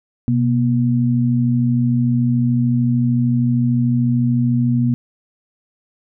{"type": "tone pair together", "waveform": "sine", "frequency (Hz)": [126.3, 239.7], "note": ["B2", "A#3"], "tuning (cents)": [39, 48], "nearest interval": "major seventh", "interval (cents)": 1109, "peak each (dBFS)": -16, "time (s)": [0.28, 4.94], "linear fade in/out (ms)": 0, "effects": []}